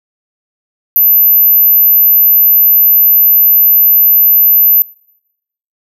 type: tone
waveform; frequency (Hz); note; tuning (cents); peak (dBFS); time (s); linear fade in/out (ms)
sine; 12090; F#9; +36; -4; 0.96-4.82; 0
effects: noise-tail reverb RT60 0.9 s tail -25 dB re dry